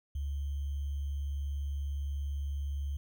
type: tone with sample-and-hold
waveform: sine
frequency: 70.7 Hz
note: C#2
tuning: 35 cents sharp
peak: -32 dBFS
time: 0.15-2.97 s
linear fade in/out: 5 ms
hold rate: 3150 Hz
effects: none